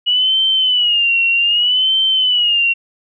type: tone with vibrato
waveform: sine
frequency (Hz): 2915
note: F#7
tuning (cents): -26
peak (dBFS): -11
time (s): 0.06-2.74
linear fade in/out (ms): 20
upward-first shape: sine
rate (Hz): 0.64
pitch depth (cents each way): 110
effects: none